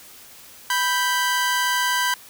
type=tone pair together; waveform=sawtooth; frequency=987.8 / 1568 Hz; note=B5 / G6; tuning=0 / 0 cents; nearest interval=minor sixth; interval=800 cents; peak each=-18 / -19 dBFS; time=0.7-2.14 s; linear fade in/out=2 ms; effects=white hiss -45 dBFS RMS until 2.29 s